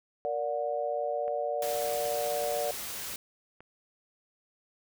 sine chord, Bb augmented, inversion none, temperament just, 466.2 / 582.7 / 728.4 Hz, Bb4 / D5 / F#5, 0 / -14 / -27 cents, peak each -35 / -31 / -34 dBFS, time 0.25-2.71 s, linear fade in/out 0 ms
click train, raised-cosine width 0.5 ms, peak -34 dBFS, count 4, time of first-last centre 1.28-3.606 s, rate 1.29 Hz
white noise, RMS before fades -38 dBFS, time 1.62-3.16 s, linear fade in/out 2 ms
effects none

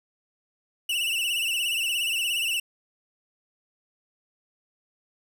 45% pulse tone with vibrato, 2794 Hz, F7, in tune, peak -24 dBFS, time 0.89-2.6 s, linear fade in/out 5 ms, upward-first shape sine, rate 17 Hz, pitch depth 100 cents each way, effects none

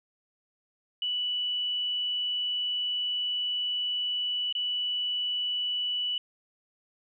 sine tone with dropouts, 2960 Hz, F#7, in tune, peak -27 dBFS, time 1.02-6.18 s, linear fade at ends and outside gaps 2 ms, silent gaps 4.526-4.551 s, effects none

